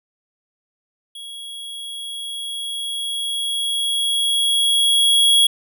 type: tone with level ramp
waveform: square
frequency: 3322 Hz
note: G#7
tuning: in tune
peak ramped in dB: -33 to -11 dBFS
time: 1.15-5.47 s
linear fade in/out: 5 ms
effects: none